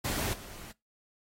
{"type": "noise with level steps", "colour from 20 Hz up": "pink", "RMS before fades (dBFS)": [-33, -47], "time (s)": [0.04, 0.72], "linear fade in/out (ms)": 10, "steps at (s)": 0.33, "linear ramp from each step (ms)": 10, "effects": ["noise-tail reverb RT60 0.2 s tail -21 dB re dry", "AAC 48 kbps"]}